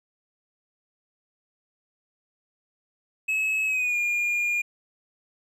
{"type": "tone with pitch glide", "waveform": "triangle", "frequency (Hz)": [2578, 2419], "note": ["E7", "D#7"], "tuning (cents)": [-39, -49], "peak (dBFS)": -21, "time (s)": [3.28, 4.62], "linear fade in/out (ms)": 10, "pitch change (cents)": -110, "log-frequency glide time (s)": [3.66, 3.97], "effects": []}